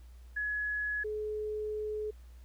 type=tone pair in turn; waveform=sine; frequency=1690 / 426.1 Hz; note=G#6 / G#4; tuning=+30 / +44 cents; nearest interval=2 octaves; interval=2386 cents; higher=first; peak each=-31 / -33 dBFS; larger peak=first; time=0.36-1.04 / 1.04-2.11 s; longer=second; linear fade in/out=10 ms; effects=added 60 Hz sine -49 dBFS peak until 2.44 s + pink hiss -67 dBFS RMS until 2.44 s